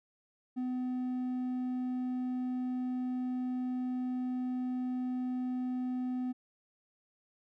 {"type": "tone with hard clipping", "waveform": "sine", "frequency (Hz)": 252.2, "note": "B3", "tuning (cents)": 36, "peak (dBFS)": -33, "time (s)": [0.56, 6.33], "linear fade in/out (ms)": 20, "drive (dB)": 3, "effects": []}